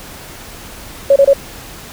sine tone bursts, 554.4 Hz, C#5, in tune, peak -4 dBFS, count 3, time 1.1-1.334 s, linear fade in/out 5 ms, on 60 ms, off 27 ms, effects pink hiss -33 dBFS RMS until 1.92 s

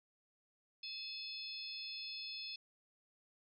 harmonic tone with a mistuned harmonic, 859 Hz, A5, 42 cents flat, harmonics 3 / 4 / 5 / 6, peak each -51 / -51 / -48 / -47 dBFS, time 0.83-2.56 s, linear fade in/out 5 ms, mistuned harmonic 4, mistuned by +20 cents, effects none

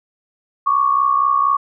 sine tone pair together, 1108.7 / 1172.9 Hz, C#6 / D6, 0 / -3 cents, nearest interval minor second, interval 97 cents, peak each -14 / -18 dBFS, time 0.66-1.57 s, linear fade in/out 10 ms, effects none

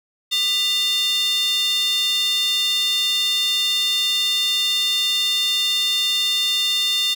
square tone with high-pass filter, 399 Hz, G4, 31 cents sharp, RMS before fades -20 dBFS, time 0.31-7.15 s, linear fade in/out 20 ms, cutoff 3400 Hz, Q 7.3, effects none

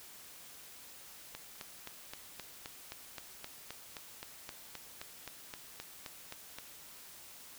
click train, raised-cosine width 0.2 ms, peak -25 dBFS, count 21, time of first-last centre 1.35-6.586 s, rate 3.82 Hz, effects white hiss -53 dBFS RMS until 7.58 s

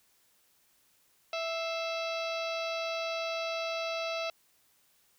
harmonic tone with a mistuned harmonic, 659.3 Hz, E5, in tune, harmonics 1 / 2 / 3 / 4 / 5 / 6 / 7 / 8 / 9, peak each -34 / -40 / -46 / -39 / -47 / -43 / -47 / -49 / -53 dBFS, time 1.33-4.3 s, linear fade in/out 2 ms, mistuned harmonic 3, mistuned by +110 cents, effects white hiss -68 dBFS RMS until 5.18 s

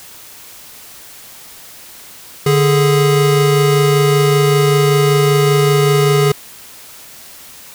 square tone pair together, 146.83 / 415.3 Hz, D3 / G#4, 0 / 0 cents, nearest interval octave + tritone, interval 1800 cents, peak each -13 dBFS, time 2.46-6.32 s, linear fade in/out 5 ms, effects white hiss -37 dBFS RMS until 7.74 s

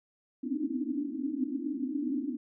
pink band-pass noise, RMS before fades -33 dBFS, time 0.43-2.37 s, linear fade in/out 10 ms, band 250 to 310 Hz, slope 96 dB/octave, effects none

